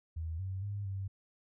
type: tone with pitch steps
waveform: sine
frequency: 81 / 95 / 101.5 / 97 Hz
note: E2 / F#2 / G#2 / G2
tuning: -30 / +46 / -39 / -18 cents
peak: -35 dBFS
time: 0.16-1.08 s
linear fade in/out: 10 ms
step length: 230 ms
effects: none